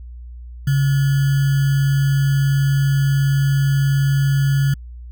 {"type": "tone with sample-and-hold", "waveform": "sine", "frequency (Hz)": 138.59, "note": "C#3", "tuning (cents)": 0, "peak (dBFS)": -13, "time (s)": [0.67, 4.74], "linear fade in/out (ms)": 5, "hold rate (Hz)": 1575, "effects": ["added 60 Hz sine -32 dBFS peak until 5.11 s"]}